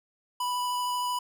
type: tone with vibrato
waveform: square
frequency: 987.8 Hz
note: B5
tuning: in tune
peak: -28 dBFS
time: 0.4-1.19 s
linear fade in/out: 5 ms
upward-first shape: sine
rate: 13 Hz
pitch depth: 9 cents each way
effects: none